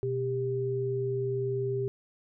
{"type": "tone pair together", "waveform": "sine", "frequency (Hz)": [124.98, 396.2], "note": ["B2", "G4"], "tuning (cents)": [21, 18], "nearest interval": "octave + minor sixth", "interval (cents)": 1997, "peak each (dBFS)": [-32, -29], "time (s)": [0.03, 1.88], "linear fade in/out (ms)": 0, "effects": []}